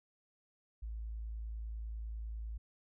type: tone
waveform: sine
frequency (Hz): 55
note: A1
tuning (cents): 0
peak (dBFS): -39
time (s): 0.82-2.58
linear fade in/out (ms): 10
effects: none

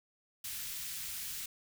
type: band-stop noise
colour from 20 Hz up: white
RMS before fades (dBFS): -41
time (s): 0.44-1.46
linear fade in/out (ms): 5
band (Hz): 140 to 2000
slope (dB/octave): 12
effects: none

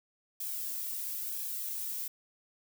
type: noise with flanger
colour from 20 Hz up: violet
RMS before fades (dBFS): -37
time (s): 0.4-2.08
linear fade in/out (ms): 5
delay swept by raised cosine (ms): 1.2 to 2.15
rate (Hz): 1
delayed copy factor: +0.5
effects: none

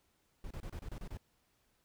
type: noise bursts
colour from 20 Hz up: brown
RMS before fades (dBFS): -43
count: 8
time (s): 0.44-1.172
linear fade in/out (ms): 2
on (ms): 67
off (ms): 28
effects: pink hiss -75 dBFS RMS until 1.84 s

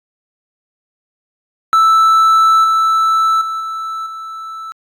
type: tone with level steps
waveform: triangle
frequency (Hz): 1318.5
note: E6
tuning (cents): 0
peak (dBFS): -5 / -8 / -16 / -18 / -23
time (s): 1.73-4.72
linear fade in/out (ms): 0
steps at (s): 2.64 / 3.41 / 3.6 / 4.06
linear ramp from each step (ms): 5
effects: AAC 64 kbps

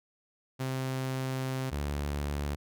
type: tone pair in turn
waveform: sawtooth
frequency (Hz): 131.2 / 72.28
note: C3 / D2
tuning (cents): +5 / -27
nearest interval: minor seventh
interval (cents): 1032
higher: first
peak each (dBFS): -27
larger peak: neither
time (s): 0.59-1.71 / 1.71-2.56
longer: first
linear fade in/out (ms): 20
effects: none

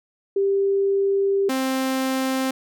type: tone pair in turn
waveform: sine / sawtooth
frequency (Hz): 394.4 / 263.2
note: G4 / C4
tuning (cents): +11 / +10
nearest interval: perfect fifth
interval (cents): 701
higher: first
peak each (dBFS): -17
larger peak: neither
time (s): 0.36-1.49 / 1.49-2.51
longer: first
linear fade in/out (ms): 5
effects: none

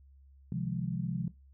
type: chord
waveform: sine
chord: F minor seventh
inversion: second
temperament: equal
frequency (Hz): 130.81 / 155.56 / 174.61 / 207.7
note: C3 / Eb3 / F3 / Ab3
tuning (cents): 0 / 0 / 0 / 0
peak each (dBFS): -36 / -40 / -34 / -40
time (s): 0.52-1.28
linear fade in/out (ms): 2
effects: noise-tail reverb RT60 0.2 s tail -17 dB re dry + added 68 Hz sine -55 dBFS peak until 1.53 s

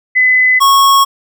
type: tone pair in turn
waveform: sine / square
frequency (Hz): 2016 / 1099.9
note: B6 / C#6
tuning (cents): +35 / -14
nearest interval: minor seventh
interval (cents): 1049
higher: first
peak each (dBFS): -6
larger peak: neither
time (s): 0.15-0.6 / 0.6-1.05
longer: neither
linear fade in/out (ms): 20
effects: none

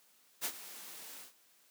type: noise with ADSR envelope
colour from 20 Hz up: white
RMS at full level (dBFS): -34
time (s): 0.41-1.33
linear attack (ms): 38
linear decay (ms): 64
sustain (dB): -15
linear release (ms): 130
effects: white hiss -67 dBFS RMS until 1.7 s + high-pass 200 Hz 12 dB/octave

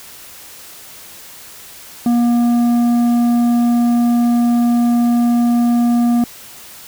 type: tone with tanh clipping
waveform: triangle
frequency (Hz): 238.3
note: A#3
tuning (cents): +38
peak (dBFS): -12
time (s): 2.06-6.24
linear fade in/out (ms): 2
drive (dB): 12
effects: white hiss -37 dBFS RMS until 6.87 s

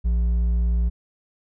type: tone with hard clipping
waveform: sine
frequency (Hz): 58.27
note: A#1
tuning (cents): 0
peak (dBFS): -19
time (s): 0.04-0.9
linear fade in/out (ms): 20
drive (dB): 4
effects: none

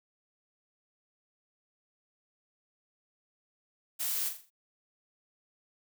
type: noise with echo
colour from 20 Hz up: blue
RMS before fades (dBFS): -33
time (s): 3.99-4.3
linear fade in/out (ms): 20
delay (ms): 41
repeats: 5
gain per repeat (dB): -7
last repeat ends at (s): 4.505
effects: none

